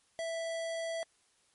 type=tone; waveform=square; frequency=659.3 Hz; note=E5; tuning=in tune; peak=-35 dBFS; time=0.19-1.03 s; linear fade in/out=0 ms; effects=white hiss -70 dBFS RMS until 1.54 s + MP3 48 kbps